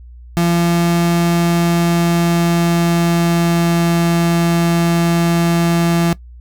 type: tone with pitch glide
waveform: 35% pulse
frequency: 170.8 to 169.42 Hz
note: F3 to E3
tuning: -38 to +48 cents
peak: -10 dBFS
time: 0.37-6.13 s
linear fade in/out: 0 ms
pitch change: -14 cents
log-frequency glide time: 1.09-4.07 s
effects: noise-tail reverb RT60 0.1 s tail -19 dB re dry + added 60 Hz sine -34 dBFS peak until 6.4 s